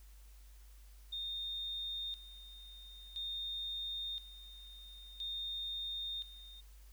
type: tone with tremolo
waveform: sine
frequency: 3660 Hz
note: A#7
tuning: 32 cents flat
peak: -38 dBFS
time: 1.12-6.61 s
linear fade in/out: 10 ms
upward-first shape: square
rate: 0.49 Hz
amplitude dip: 80%
effects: added 50 Hz sine -54 dBFS peak until 6.92 s + white hiss -67 dBFS RMS until 6.92 s